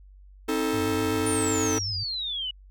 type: chord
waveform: 45% pulse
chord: A diminished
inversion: first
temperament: just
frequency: 264 / 316.8 / 440 Hz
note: C4 / Eb4 / A4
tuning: +16 / +31 / 0 cents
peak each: -30 / -28 / -28 dBFS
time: 0.48-1.79 s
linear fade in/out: 10 ms
type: tone with vibrato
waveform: sine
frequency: 98 Hz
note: G2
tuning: in tune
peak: -32 dBFS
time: 0.73-2.04 s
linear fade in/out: 10 ms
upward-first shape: triangle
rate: 7.9 Hz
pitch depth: 180 cents each way
type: exponential sweep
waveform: sine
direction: down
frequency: 9480 to 2900 Hz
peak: -28 dBFS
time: 1.26-2.51 s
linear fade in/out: 5 ms
effects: added 48 Hz sine -47 dBFS peak until 2.7 s